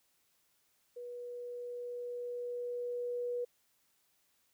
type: tone with level ramp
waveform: sine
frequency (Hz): 486.1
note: B4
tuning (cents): -28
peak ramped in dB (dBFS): -42 to -33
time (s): 0.96-3.45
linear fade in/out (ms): 10
effects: white hiss -74 dBFS RMS until 4.53 s